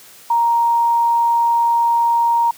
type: tone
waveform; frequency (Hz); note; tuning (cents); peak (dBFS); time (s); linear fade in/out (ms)
sine; 935; A#5; +5; -12; 0.3-2.51; 5
effects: white hiss -43 dBFS RMS until 2.57 s + high-pass 100 Hz 12 dB/octave